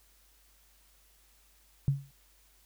sine tone with exponential decay, 138.59 Hz, C#3, in tune, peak -20 dBFS, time 1.88-2.11 s, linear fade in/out 0 ms, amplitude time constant 48 ms, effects added 50 Hz sine -65 dBFS peak until 2.65 s + white hiss -65 dBFS RMS until 2.65 s

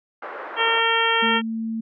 white band-pass noise, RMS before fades -34 dBFS, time 0.22-0.8 s, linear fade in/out 5 ms, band 390 to 1500 Hz, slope 24 dB/octave
harmonic tone, 456.5 Hz, A#4, 36 cents flat, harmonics 1 / 2 / 3 / 4 / 5 / 6 / 7, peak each -26 / -24 / -24 / -24 / -28 / -27 / -24 dBFS, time 0.56-1.42 s, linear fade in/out 50 ms
sine tone, 224.5 Hz, A3, 35 cents sharp, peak -24 dBFS, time 1.22-1.81 s, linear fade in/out 10 ms
effects none

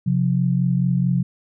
sine tone pair together, 133.2 / 177.8 Hz, C3 / F3, +31 / +31 cents, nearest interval perfect fourth, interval 500 cents, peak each -19 dBFS, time 0.06-1.23 s, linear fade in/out 10 ms, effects none

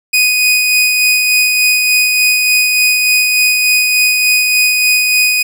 sawtooth tone with tremolo, 2489 Hz, D#7, in tune, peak -4 dBFS, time 0.13-5.43 s, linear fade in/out 10 ms, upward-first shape sine, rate 3.4 Hz, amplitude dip 30%, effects none

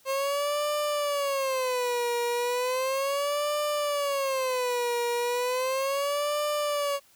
30% pulse tone with vibrato, 532 Hz, C5, 29 cents sharp, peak -23 dBFS, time 0.05-7 s, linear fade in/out 50 ms, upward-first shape sine, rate 0.35 Hz, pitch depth 190 cents each way, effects white hiss -60 dBFS RMS until 7.15 s

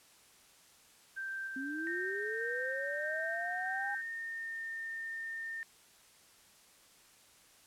sine tone with tremolo, 1568 Hz, G6, in tune, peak -37 dBFS, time 1.16-4.02 s, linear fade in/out 20 ms, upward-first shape square, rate 1.6 Hz, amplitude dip 25%
sine linear sweep, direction up, 260.4 to 815 Hz, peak -38 dBFS, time 1.56-3.95 s, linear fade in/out 5 ms
sine tone with pitch glide, 1837 to 1814.9 Hz, A#6 to A#6, -26 to -47 cents, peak -38 dBFS, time 1.87-5.63 s, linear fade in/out 0 ms, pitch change -21 cents, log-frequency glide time 3.82-4.73 s
effects white hiss -62 dBFS RMS until 7.66 s + low-pass 11000 Hz 12 dB/octave

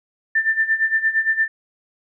sine tone with tremolo, 1782 Hz, A6, 22 cents sharp, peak -13 dBFS, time 0.35-1.48 s, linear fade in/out 5 ms, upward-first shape sine, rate 8.7 Hz, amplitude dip 80%, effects none

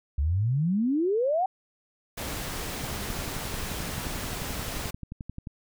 sine exponential sweep, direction up, 66.6 to 781 Hz, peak -22 dBFS, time 0.18-1.46 s, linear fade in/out 5 ms
pink noise, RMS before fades -34 dBFS, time 2.17-4.91 s, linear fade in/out 10 ms
click train, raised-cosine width 5 ms, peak -24 dBFS, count 31, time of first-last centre 2.84-5.472 s, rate 11.4 Hz
effects none

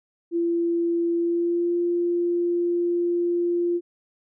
sine tone with pitch glide, 340 to 347.1 Hz, F4 to F4, -46 to -11 cents, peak -20 dBFS, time 0.31-3.81 s, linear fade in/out 50 ms, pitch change +35 cents, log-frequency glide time 1.16-1.77 s, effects none

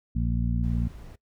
harmonic tone, 58.27 Hz, A#1, in tune, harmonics 1 / 2 / 3 / 4, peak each -26 / -29 / -31 / -32 dBFS, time 0.15-0.88 s, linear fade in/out 10 ms
brown noise, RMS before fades -43 dBFS, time 0.63-1.16 s, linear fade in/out 10 ms
effects noise-tail reverb RT60 0.1 s tail -19 dB re dry

